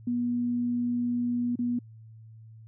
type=tone with dropouts; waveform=sine; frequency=241.8 Hz; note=B3; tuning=36 cents flat; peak=-25 dBFS; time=0.07-1.79 s; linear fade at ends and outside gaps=5 ms; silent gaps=1.557-1.589 s; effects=added 111 Hz sine -46 dBFS peak until 2.67 s